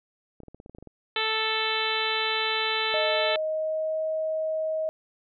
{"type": "clicks", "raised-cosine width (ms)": 2, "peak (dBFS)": -31, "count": 11, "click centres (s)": [0.403, 0.434, 0.483, 0.546, 0.601, 0.661, 0.696, 0.749, 0.785, 0.826, 0.873]}
{"type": "harmonic tone", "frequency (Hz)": 440, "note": "A4", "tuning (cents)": 0, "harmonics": [1, 2, 3, 4, 5, 6, 7, 8, 9], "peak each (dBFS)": [-33, -33, -33, -33, -33, -33, -33, -33, -33], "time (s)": [1.16, 3.36], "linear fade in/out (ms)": 2}
{"type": "tone with pitch glide", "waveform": "sine", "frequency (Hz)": [622.3, 631.7], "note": ["D#5", "D#5"], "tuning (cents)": [0, 26], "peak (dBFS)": -25, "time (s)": [2.94, 4.89], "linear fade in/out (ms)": 0, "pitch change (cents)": 26, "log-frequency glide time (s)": [3.09, 4.01]}
{"effects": []}